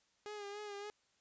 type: tone with vibrato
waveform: sawtooth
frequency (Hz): 411.5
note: G#4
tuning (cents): -16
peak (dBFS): -40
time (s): 0.26-0.9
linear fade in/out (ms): 0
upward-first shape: sine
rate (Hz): 3.5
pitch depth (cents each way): 42
effects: white hiss -75 dBFS RMS until 1.2 s + resampled to 16000 Hz